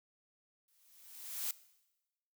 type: noise with exponential growth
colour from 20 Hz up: blue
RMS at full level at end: -35 dBFS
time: 0.68-1.51 s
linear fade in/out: 2 ms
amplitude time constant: 180 ms
effects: noise-tail reverb RT60 1.0 s tail -19 dB re dry